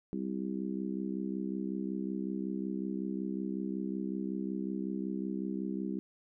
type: harmonic tone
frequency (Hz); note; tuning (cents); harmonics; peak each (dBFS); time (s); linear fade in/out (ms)
65.4; C2; 0; 3 / 4 / 5 / 6; -36 / -39 / -39 / -44; 0.13-5.99; 0
effects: none